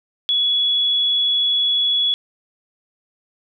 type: tone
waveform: sine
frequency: 3383 Hz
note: G#7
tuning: 31 cents sharp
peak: -15 dBFS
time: 0.29-2.14 s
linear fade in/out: 0 ms
effects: none